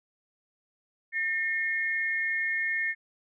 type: tone pair together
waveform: sine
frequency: 1810.4 / 2153 Hz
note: A6 / C7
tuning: +49 / +49 cents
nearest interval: minor third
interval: 300 cents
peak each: -28 / -30 dBFS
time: 1.12-2.95 s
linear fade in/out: 50 ms
effects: none